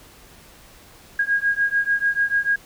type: beating tone pair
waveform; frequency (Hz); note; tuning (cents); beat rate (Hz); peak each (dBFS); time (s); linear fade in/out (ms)
sine; 1631 / 1637.8; G#6 / G#6; -32 / -25; 6.8; -21; 1.19-2.56; 5
effects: pink hiss -48 dBFS RMS until 2.65 s